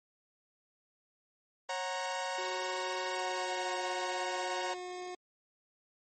sawtooth chord, F# major, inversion second, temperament equal with one note detuned, 545.8 / 740 / 932.3 Hz, C#5 / F#5 / A#5, -27 / 0 / 0 cents, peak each -35 / -36 / -34 dBFS, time 1.69-4.74 s, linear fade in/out 5 ms
25% pulse tone with pitch glide, 370 to 361.8 Hz, F#4 to F#4, 0 to -39 cents, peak -36 dBFS, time 2.38-5.15 s, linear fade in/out 5 ms, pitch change -39 cents, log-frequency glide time 3.1-3.71 s
effects MP3 32 kbps

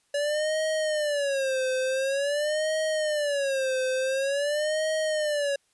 square tone with vibrato, 570 Hz, C#5, 48 cents sharp, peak -25 dBFS, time 0.14-5.56 s, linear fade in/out 5 ms, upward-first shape sine, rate 0.47 Hz, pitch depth 170 cents each way, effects white hiss -69 dBFS RMS until 5.73 s + resampled to 24000 Hz

